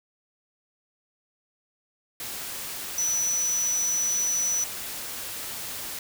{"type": "tone in noise", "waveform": "sine", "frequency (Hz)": 5940, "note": "F#8", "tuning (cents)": 6, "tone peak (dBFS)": -23, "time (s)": [2.98, 4.64], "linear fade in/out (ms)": 2, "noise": "white", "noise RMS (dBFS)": -35, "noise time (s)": [2.2, 5.99], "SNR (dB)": 9, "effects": []}